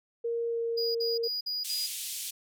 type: tone with pitch glide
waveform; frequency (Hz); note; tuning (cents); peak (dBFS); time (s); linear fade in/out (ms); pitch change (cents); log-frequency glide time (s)
sine; 466.2 to 462.7; A#4 to A#4; 0 to -13; -28; 0.24-1.28; 10; -13; 0.48-0.59
type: tone bursts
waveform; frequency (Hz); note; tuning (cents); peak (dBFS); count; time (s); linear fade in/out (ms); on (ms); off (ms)
triangle; 4903; D#8; -26; -29; 5; 0.77-1.87; 10; 180; 50
type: band-pass noise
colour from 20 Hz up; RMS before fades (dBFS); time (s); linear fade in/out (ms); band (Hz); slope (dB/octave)
white; -37; 1.64-2.31; 10; 2800 to 13000; 24
effects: none